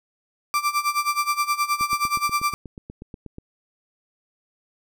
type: tone with tremolo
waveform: 35% pulse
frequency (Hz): 1176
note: D6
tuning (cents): +2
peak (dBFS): -16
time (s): 0.54-2.54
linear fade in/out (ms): 0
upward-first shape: sine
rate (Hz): 9.5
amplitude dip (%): 85
type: click train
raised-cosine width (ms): 3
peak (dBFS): -24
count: 14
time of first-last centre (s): 1.81-3.384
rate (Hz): 8.26
effects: none